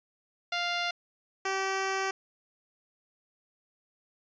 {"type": "tone pair in turn", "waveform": "10% pulse", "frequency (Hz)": [698.5, 385.5], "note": ["F5", "G4"], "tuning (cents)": [0, -29], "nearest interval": "minor seventh", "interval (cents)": 1029, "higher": "first", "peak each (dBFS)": -20, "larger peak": "neither", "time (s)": [[0.52, 0.91], [1.45, 2.11]], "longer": "second", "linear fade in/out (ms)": 5, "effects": ["resampled to 16000 Hz"]}